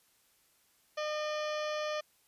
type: harmonic tone with a mistuned harmonic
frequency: 607 Hz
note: D#5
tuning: 43 cents flat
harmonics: 1 / 2 / 3 / 4 / 5 / 6 / 7 / 8 / 9 / 10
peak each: -34 / -40 / -44 / -46 / -48 / -50 / -51 / -52 / -53 / -54 dBFS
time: 0.97-2.01 s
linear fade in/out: 10 ms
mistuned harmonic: 6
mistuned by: -110 cents
effects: white hiss -69 dBFS RMS until 2.27 s + resampled to 32000 Hz